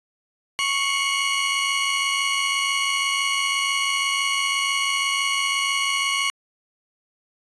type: tone cluster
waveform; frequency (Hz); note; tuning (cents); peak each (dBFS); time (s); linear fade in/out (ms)
40% pulse; 1106 / 2142 / 2228 / 2877 / 2979; C#6 / C7 / C#7 / F#7 / F#7; -4 / +40 / +8 / -49 / +11; -26 / -28 / -25 / -26 / -29; 0.59-6.3; 0
effects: resampled to 24000 Hz